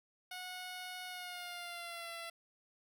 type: tone with pitch glide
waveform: 10% pulse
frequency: 731 to 674.2 Hz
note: F#5 to E5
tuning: -21 to +39 cents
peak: -35 dBFS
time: 0.31-2.3 s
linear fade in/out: 5 ms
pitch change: -140 cents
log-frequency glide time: 1.07-2.11 s
effects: none